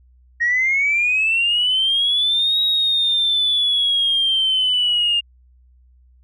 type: linear two-way sweep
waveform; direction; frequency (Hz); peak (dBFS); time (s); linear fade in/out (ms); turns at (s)
sine; up then down; 1864.7 to 3812 to 2809; -14; 0.4-5.21; 20; 2.61
effects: tanh soft clip ceiling -10 dBFS + added 62 Hz sine -49 dBFS peak until 6.23 s